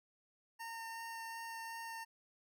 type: tone with vibrato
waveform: 25% pulse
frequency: 913 Hz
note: A#5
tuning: 36 cents flat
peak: -40 dBFS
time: 0.59-2.05 s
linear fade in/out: 20 ms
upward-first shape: sine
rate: 2.7 Hz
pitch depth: 8 cents each way
effects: none